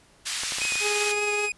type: band-pass noise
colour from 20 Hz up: white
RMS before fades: -30 dBFS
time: 0.25-1.13 s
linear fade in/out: 20 ms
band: 1700 to 7300 Hz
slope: 12 dB/octave
type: clicks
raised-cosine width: 0.5 ms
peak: -20 dBFS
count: 7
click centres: 0.435 / 0.522 / 0.585 / 0.618 / 0.652 / 0.722 / 0.756 s
type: tone with vibrato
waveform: 45% pulse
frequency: 2501 Hz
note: D#7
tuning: 8 cents sharp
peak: -26 dBFS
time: 0.61-1.52 s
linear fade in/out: 2 ms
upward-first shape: triangle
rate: 5.2 Hz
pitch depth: 26 cents each way
type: tone with tremolo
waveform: sawtooth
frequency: 415.3 Hz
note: G#4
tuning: in tune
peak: -21 dBFS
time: 0.8-1.5 s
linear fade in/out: 50 ms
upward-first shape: triangle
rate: 19 Hz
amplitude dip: 35%
effects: pink hiss -57 dBFS RMS until 1.57 s + resampled to 24000 Hz